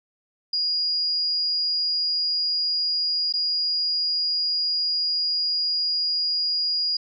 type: tone with dropouts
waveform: sine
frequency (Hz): 4867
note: D#8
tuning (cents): -39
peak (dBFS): -21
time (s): 0.53-6.97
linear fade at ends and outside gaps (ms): 5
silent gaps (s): 3.326-3.337
effects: none